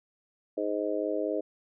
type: harmonic tone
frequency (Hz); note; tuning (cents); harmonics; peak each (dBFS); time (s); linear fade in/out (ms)
104.2; G#2; +6; 3 / 4 / 5 / 6; -33 / -33 / -33 / -33; 0.57-1.41; 10
effects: none